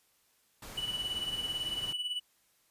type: noise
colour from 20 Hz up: pink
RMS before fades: -46 dBFS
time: 0.62-1.93 s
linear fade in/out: 5 ms
type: tone with tremolo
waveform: triangle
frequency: 2960 Hz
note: F#7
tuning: in tune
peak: -29 dBFS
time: 0.77-2.2 s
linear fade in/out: 10 ms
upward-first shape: sine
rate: 18 Hz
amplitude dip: 65%
effects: white hiss -70 dBFS RMS until 2.7 s + resampled to 32000 Hz